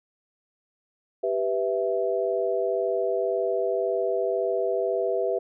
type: chord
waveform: sine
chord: E minor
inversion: first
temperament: equal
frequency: 392 / 493.9 / 659.3 Hz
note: G4 / B4 / E5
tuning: 0 / 0 / 0 cents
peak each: -27 dBFS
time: 1.23-5.39 s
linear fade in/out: 10 ms
effects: none